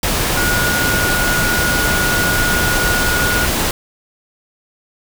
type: tone in noise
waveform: sine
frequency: 1444 Hz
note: F#6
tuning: 43 cents flat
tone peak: -17 dBFS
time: 0.37-3.45 s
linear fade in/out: 2 ms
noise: pink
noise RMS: -17 dBFS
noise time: 0.03-3.71 s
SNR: -3 dB
effects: none